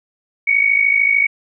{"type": "tone with amplitude modulation", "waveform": "sine", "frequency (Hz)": 2238, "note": "C#7", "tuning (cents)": 16, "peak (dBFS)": -8, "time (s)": [0.47, 1.27], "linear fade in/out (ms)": 10, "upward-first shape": "sine", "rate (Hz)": 53.4, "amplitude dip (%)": 75, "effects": []}